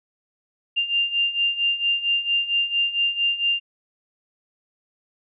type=beating tone pair; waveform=sine; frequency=2791 / 2795.4 Hz; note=F7 / F7; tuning=-2 / +1 cents; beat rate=4.4 Hz; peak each=-25 / -21 dBFS; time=0.76-3.6 s; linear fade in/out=20 ms; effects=none